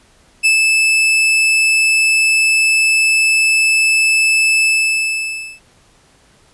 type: tone with ADSR envelope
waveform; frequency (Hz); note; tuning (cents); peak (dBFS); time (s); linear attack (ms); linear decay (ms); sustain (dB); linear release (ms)
40% pulse; 2625; E7; -8; -7; 0.43-5.6; 25; 110; -2; 950
effects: pink hiss -51 dBFS RMS until 6.53 s + resampled to 24000 Hz